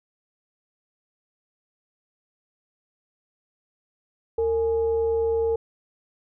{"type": "tone with frequency modulation", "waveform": "sine", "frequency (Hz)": 455.2, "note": "A#4", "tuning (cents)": -41, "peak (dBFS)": -20, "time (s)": [4.38, 5.56], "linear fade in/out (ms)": 5, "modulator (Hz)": 382, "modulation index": 0.31, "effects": []}